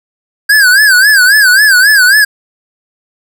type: tone with vibrato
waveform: square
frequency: 1593 Hz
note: G6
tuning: 27 cents sharp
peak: -4 dBFS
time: 0.49-2.25 s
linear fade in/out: 10 ms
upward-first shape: sine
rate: 3.7 Hz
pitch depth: 150 cents each way
effects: none